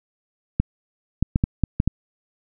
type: clicks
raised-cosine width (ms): 5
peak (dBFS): -5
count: 7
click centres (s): 0.6 / 1.226 / 1.359 / 1.439 / 1.637 / 1.801 / 1.876
effects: none